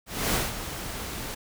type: noise with ADSR envelope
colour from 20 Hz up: pink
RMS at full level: -24 dBFS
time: 0.06-1.35 s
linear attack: 270 ms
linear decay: 190 ms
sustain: -11 dB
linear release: 11 ms
effects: none